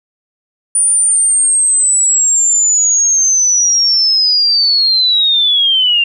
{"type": "linear sweep", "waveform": "sine", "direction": "down", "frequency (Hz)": [9440, 2759], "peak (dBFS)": -8, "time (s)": [0.75, 6.04], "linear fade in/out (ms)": 5, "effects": ["8-bit"]}